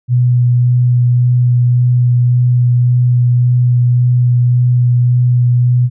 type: tone with vibrato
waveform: sine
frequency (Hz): 123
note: B2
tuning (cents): -7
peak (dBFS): -7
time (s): 0.08-5.9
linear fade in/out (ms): 50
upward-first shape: sine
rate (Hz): 1.8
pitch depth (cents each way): 10
effects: none